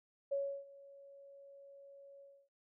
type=tone with ADSR envelope; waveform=sine; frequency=557 Hz; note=C#5; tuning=8 cents sharp; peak=-32 dBFS; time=0.31-2.49 s; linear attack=14 ms; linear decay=320 ms; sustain=-22 dB; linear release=280 ms; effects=none